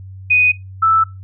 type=tone pair in turn; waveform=sine; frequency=2489 / 1318.5 Hz; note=D#7 / E6; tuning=0 / 0 cents; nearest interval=major seventh; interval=1100 cents; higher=first; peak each=-9 dBFS; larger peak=neither; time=0.3-0.52 / 0.82-1.04 s; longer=neither; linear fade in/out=10 ms; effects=noise-tail reverb RT60 0.2 s tail -19 dB re dry + added 95 Hz sine -31 dBFS peak until 1.23 s